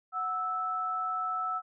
sine tone pair together, 736.9 / 1313 Hz, F#5 / E6, -7 / -7 cents, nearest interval minor seventh, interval 1000 cents, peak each -37 / -30 dBFS, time 0.12-1.62 s, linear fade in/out 50 ms, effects none

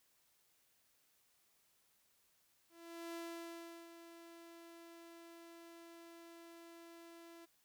sawtooth tone with ADSR envelope, 336 Hz, E4, 33 cents sharp, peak -40 dBFS, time 2.69-7.46 s, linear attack 450 ms, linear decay 740 ms, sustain -11 dB, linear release 17 ms, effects white hiss -75 dBFS RMS until 7.64 s

